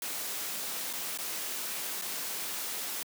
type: noise with dropouts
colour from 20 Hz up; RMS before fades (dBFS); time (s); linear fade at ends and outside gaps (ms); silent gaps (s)
white; -36; 0.02-3.03; 2; 0.93-0.934 / 1.176-1.186 / 2.015-2.02
effects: high-pass 200 Hz 12 dB/octave